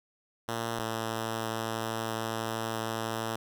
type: tone pair in turn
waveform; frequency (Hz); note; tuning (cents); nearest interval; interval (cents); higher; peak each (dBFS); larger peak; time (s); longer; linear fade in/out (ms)
5% pulse; 115 / 112.31; A#2 / A2; -23 / +36; unison; 41; first; -20; neither; 0.48-0.79 / 0.79-3.36; second; 5
effects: none